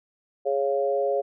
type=chord; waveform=sine; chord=Db major; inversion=second; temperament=equal with one note detuned; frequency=415.3 / 554.4 / 694.4 Hz; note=Ab4 / Db5 / F5; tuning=0 / 0 / -10 cents; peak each=-26 / -24 / -29 dBFS; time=0.45-1.22 s; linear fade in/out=20 ms; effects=none